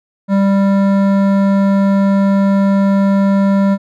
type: tone with hard clipping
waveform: triangle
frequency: 196.9 Hz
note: G3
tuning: 8 cents sharp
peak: -11 dBFS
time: 0.28-3.78 s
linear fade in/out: 50 ms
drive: 17 dB
effects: none